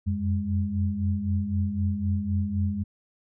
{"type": "tone cluster", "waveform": "sine", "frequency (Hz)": [88.9, 92.8, 204.4], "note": ["F2", "F#2", "G#3"], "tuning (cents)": [31, 6, -27], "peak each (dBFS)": -28, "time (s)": [0.06, 2.84], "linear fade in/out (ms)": 20, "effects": []}